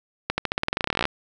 accelerating click train, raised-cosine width 0.3 ms, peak -6 dBFS, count 21, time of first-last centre 0.3-1.054 s, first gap 80 ms, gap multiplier 0.91, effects none

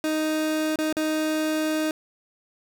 30% pulse tone with dropouts, 311.1 Hz, D#4, in tune, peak -20 dBFS, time 0.04-1.91 s, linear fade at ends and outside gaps 1 ms, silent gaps 0.758-0.787 / 0.927-0.968 s, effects none

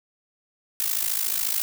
blue noise with amplitude modulation, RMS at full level -22 dBFS, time 0.8-1.62 s, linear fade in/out 0 ms, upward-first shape sine, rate 54.1 Hz, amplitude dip 80%, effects none

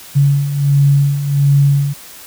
sine beating tone pair, 140 / 141.4 Hz, C#3 / C#3, +18 / +35 cents, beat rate 1.4 Hz, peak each -16 / -10 dBFS, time 0.15-1.94 s, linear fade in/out 20 ms, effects white hiss -36 dBFS RMS until 2.26 s

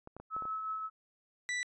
clicks, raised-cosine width 1 ms, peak -33 dBFS, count 6, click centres 0.074 / 0.166 / 0.2 / 0.365 / 0.423 / 0.454 s
sine tone with tremolo, 1296 Hz, E6, 30 cents flat, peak -33 dBFS, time 0.3-0.9 s, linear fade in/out 50 ms, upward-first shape triangle, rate 5.5 Hz, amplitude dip 40%
40% pulse tone, 1970 Hz, B6, 5 cents flat, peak -32 dBFS, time 1.49-1.63 s, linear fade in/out 0 ms
effects resampled to 24000 Hz

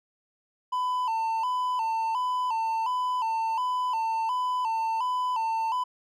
triangle tone with vibrato, 948 Hz, A#5, 29 cents sharp, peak -23 dBFS, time 0.72-5.84 s, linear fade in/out 10 ms, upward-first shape square, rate 1.4 Hz, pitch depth 95 cents each way, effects none

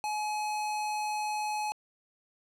square tone, 847 Hz, G#5, 34 cents sharp, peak -31 dBFS, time 0.04-1.72 s, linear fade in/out 0 ms, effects low-pass 11000 Hz 12 dB/octave

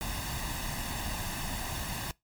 pink noise with comb filter, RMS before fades -35 dBFS, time 0.01-2.11 s, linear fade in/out 0 ms, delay 1.1 ms, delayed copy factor +0.65, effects noise-tail reverb RT60 0.2 s tail -24 dB re dry + MP3 96 kbps

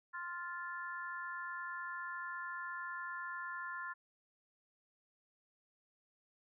harmonic tone, 349.2 Hz, F4, in tune, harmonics 3 / 4 / 5, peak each -45 / -45 / -45 dBFS, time 0.13-3.94 s, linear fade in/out 20 ms, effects none

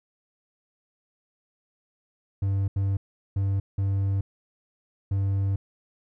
triangle tone bursts at uneven times, 98 Hz, G2, in tune, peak -20 dBFS, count 5, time 2.42-2.68 / 2.76-2.97 / 3.36-3.6 / 3.78-4.21 / 5.11-5.56 s, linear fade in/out 5 ms, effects none

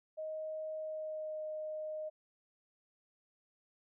sine tone with pitch glide, 626 to 618.8 Hz, D#5 to D#5, +10 to -10 cents, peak -38 dBFS, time 0.17-2.1 s, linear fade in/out 20 ms, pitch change -20 cents, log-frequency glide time 0.76-1.43 s, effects none

